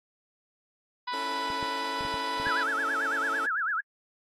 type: harmonic tone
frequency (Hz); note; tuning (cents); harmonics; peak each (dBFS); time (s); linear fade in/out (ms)
493.9; B4; 0; 2 / 3 / 4 / 5 / 6 / 7 / 8 / 9 / 10; -31 / -41 / -41 / -49 / -46 / -45 / -43 / -52 / -45; 1.07-2.64; 10
type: chord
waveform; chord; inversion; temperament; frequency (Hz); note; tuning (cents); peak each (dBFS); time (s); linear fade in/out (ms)
20% pulse; A major; first; equal with one note detuned; 277.2 / 329.6 / 445.9; C#4 / E4 / A4; 0 / 0 / +23; -36 / -40 / -35; 1.13-3.46; 5
type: clicks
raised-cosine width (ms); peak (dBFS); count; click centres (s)
3; -29; 7; 1.503 / 1.628 / 2.009 / 2.051 / 2.142 / 2.4 / 2.469
type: tone with vibrato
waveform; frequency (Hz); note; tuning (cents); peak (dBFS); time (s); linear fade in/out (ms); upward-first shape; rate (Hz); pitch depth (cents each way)
sine; 1480; F#6; 0; -26; 2.45-3.81; 10; sine; 9; 250
effects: AAC 32 kbps